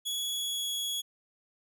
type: tone with pitch glide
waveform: sawtooth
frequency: 3368 to 3349 Hz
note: G#7 to G#7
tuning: +24 to +14 cents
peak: -28 dBFS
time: 0.05-1.02 s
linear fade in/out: 20 ms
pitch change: -10 cents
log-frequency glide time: 0.34-0.7 s
effects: none